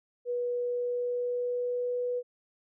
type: tone with pitch glide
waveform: sine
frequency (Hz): 486.8 to 491.6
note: B4 to B4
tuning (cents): -25 to -8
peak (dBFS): -28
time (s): 0.25-2.23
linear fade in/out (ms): 50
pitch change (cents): +17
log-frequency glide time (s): 0.5-1.99
effects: none